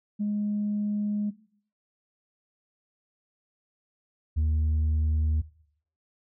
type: tone pair in turn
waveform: sine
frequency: 207.7 / 77.53 Hz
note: G#3 / D#2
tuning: 0 / -6 cents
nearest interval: octave + perfect fourth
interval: 1706 cents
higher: first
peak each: -24 / -19 dBFS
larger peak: second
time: 0.19-1.31 / 4.36-5.42 s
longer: first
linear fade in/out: 20 ms
effects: noise-tail reverb RT60 0.6 s tail -19 dB re dry + tanh soft clip ceiling -21 dBFS